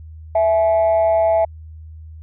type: tone pair together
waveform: sine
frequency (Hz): 659.3 / 848.9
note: E5 / G#5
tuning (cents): 0 / +38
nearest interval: major third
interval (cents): 438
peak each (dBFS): -12 / -19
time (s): 0.35-1.45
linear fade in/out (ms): 5
effects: tanh soft clip ceiling -8 dBFS + added 79 Hz sine -34 dBFS peak until 2.22 s